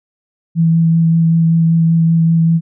sine tone with vibrato, 164.7 Hz, E3, 1 cent flat, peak -8 dBFS, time 0.55-2.61 s, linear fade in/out 50 ms, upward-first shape sine, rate 5.2 Hz, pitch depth 12 cents each way, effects none

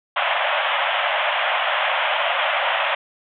pink band-pass noise, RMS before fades -21 dBFS, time 0.16-2.95 s, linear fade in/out 5 ms, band 560 to 3400 Hz, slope 96 dB/octave, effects none

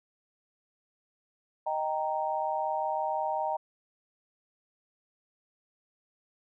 sine chord, Eb major, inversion none, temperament equal with one note detuned, 622.3 / 784 / 929.6 Hz, Eb5 / G5 / Bb5, 0 / 0 / -5 cents, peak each -33 / -32 / -32 dBFS, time 1.66-3.57 s, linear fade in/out 10 ms, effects none

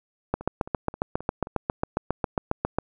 two click trains, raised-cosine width 1 ms, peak -23 / -9 dBFS, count 5 / 19, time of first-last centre 0.41-1.471 / 0.34-2.786 s, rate 3.77 / 7.36 Hz, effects none

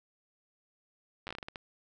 slowing click train, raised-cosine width 0.3 ms, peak -24 dBFS, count 10, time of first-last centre 1.27-1.558 s, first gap 9 ms, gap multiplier 1.3, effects none

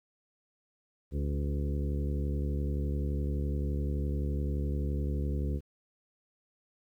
harmonic tone with a mistuned harmonic, 71.7 Hz, D2, 41 cents flat, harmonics 1 / 2 / 3 / 4 / 5 / 6 / 7, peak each -30 / -36 / -40 / -42 / -44 / -46 / -47 dBFS, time 1.11-5.61 s, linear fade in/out 50 ms, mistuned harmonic 5, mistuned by +29 cents, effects 11-bit

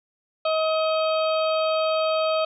harmonic tone, 634 Hz, D#5, 32 cents sharp, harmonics 1 / 2 / 4 / 5 / 6 / 7, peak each -21 / -27 / -33 / -35 / -37 / -38 dBFS, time 0.45-2.45 s, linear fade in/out 5 ms, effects none

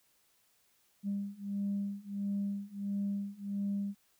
sine beating tone pair, 199.6 / 201.1 Hz, G3 / G3, +32 / +44 cents, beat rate 1.5 Hz, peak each -36 / -35 dBFS, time 1.03-3.95 s, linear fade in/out 50 ms, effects tanh soft clip ceiling -27 dBFS + white hiss -71 dBFS RMS until 4.19 s

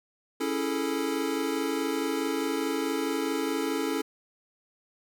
square chord, A major seventh, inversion first, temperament equal, 277.2 / 329.6 / 415.3 / 440 Hz, C#4 / E4 / G#4 / A4, 0 / 0 / 0 / 0 cents, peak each -32 / -33 / -37 / -33 dBFS, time 0.4-4.02 s, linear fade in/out 10 ms, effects none

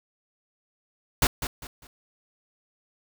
pink noise with echo, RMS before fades -20 dBFS, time 1.22-1.27 s, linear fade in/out 2 ms, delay 200 ms, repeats 3, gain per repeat -10 dB, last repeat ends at 1.87 s, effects none

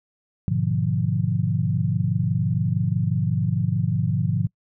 sine chord, G# diminished seventh, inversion none, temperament equal with one note detuned, 103.83 / 123.47 / 149.66 / 174.61 Hz, G#2 / B2 / D3 / F3, 0 / 0 / +33 / 0 cents, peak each -25 dBFS, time 0.48-4.47 s, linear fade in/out 0 ms, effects noise-tail reverb RT60 0.1 s tail -25 dB re dry

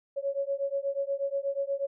sine beating tone pair, 551 / 559.3 Hz, C#5 / C#5, -11 / +15 cents, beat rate 8.3 Hz, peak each -31 dBFS, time 0.16-1.87 s, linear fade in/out 20 ms, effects none

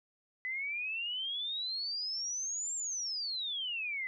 sine exponential two-way sweep, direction up then down, 2000 to 7510 to 2000 Hz, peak -34 dBFS, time 0.45-4.07 s, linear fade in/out 0 ms, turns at 2.75 s, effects none

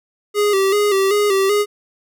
square tone with vibrato, 400.5 Hz, G4, 37 cents sharp, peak -14 dBFS, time 0.34-1.66 s, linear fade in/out 50 ms, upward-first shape square, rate 2.6 Hz, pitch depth 57 cents each way, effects none

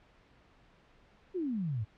sine exponential sweep, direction down, 392 to 98.9 Hz, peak -31 dBFS, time 1.34-1.85 s, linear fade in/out 20 ms, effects pink hiss -63 dBFS RMS until 1.97 s + low-pass 3000 Hz 12 dB/octave

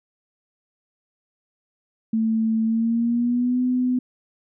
sine tone with pitch glide, 222.6 to 251.3 Hz, A3 to B3, +20 to +30 cents, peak -18 dBFS, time 2.13-3.99 s, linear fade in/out 5 ms, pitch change +210 cents, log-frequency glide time 2.64-3.61 s, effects none

